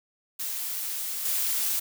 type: noise with level steps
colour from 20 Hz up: blue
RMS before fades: -32 / -27 dBFS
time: 0.39-1.8 s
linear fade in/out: 10 ms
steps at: 1.25 s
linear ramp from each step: 5 ms
effects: none